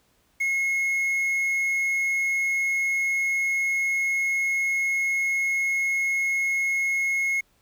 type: tone with quantisation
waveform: triangle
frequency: 2168 Hz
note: C#7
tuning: 39 cents flat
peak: -20 dBFS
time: 0.4-7.41 s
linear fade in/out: 10 ms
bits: 8
effects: pink hiss -65 dBFS RMS until 7.61 s